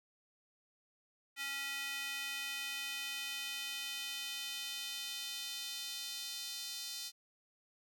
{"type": "tone with high-pass filter sweep", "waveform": "square", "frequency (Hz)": 277.2, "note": "C#4", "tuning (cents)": 0, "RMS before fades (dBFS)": -42, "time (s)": [1.36, 7.12], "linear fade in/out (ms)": 50, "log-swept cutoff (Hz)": [2100, 4300], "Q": 2, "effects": []}